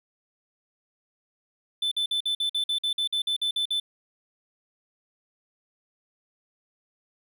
triangle tone bursts, 3520 Hz, A7, in tune, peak -22 dBFS, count 14, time 1.82-3.8 s, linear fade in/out 5 ms, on 95 ms, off 50 ms, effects none

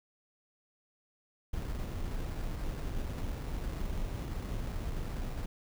brown noise with sample-and-hold, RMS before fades -36 dBFS, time 1.53-5.46 s, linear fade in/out 5 ms, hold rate 3150 Hz, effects none

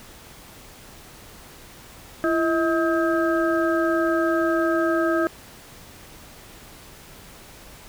harmonic tone with a mistuned harmonic, 319.1 Hz, D#4, 44 cents sharp, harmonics 1 / 2 / 4 / 5, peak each -21 / -24 / -27 / -28 dBFS, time 2.24-5.27 s, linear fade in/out 0 ms, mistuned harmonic 1, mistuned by +88 cents, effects pink hiss -45 dBFS RMS until 7.88 s

